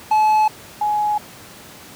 triangle / sine tone pair in turn, 860 / 839.4 Hz, A5 / G#5, -40 / +18 cents, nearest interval unison, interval 42 cents, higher first, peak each -10 / -16 dBFS, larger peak first, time 0.11-0.48 / 0.81-1.18 s, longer neither, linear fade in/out 5 ms, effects pink hiss -40 dBFS RMS until 1.95 s + high-pass 100 Hz 12 dB/octave

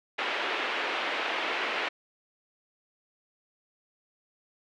white band-pass noise, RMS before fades -31 dBFS, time 0.18-1.89 s, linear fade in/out 10 ms, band 320 to 2900 Hz, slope 24 dB/octave, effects none

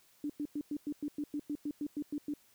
sine tone bursts, 293.7 Hz, D4, in tune, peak -33 dBFS, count 14, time 0.24-2.338 s, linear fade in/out 2 ms, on 57 ms, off 100 ms, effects white hiss -66 dBFS RMS until 2.54 s

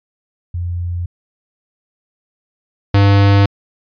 sine / square tone pair in turn, 87.31 / 99.93 Hz, F2 / G2, 0 / +34 cents, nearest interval major second, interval 234 cents, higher second, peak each -18 / -8 dBFS, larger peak second, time 0.54-1.06 / 2.94-3.46 s, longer neither, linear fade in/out 5 ms, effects resampled to 11025 Hz

